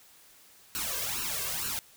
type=noise with flanger; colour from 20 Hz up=white; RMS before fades=-33 dBFS; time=0.75-1.79 s; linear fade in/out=0 ms; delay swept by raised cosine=0.71 to 1.91 ms; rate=2.2 Hz; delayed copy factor=+0.9; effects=white hiss -57 dBFS RMS until 1.96 s